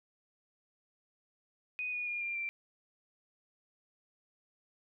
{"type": "tone with pitch steps", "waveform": "sine", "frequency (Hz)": [2489, 2455, 2421, 2388, 2355], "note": ["D#7", "D#7", "D#7", "D7", "D7"], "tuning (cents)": [0, -24, -48, 28, 4], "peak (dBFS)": -34, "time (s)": [1.79, 2.49], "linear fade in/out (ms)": 0, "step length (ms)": 140, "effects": []}